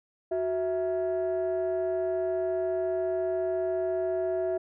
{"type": "tone pair together", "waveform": "sine", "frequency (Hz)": [370, 655.7], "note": ["F#4", "E5"], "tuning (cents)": [0, -9], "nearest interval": "minor seventh", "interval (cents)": 991, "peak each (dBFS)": -27, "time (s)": [0.31, 4.58], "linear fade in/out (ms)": 10, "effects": ["tanh soft clip ceiling -22 dBFS"]}